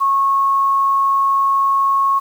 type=tone with quantisation; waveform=sine; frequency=1096 Hz; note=C#6; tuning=20 cents flat; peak=-12 dBFS; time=0-2.2 s; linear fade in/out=20 ms; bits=7; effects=none